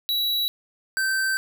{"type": "tone pair in turn", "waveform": "square", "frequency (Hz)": [3911, 1552.1], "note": ["B7", "G6"], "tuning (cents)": [-18, -18], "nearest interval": "octave + major third", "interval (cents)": 1600, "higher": "first", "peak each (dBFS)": -22, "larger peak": "neither", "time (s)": [[0.09, 0.48], [0.97, 1.37]], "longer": "second", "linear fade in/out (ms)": 0, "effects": []}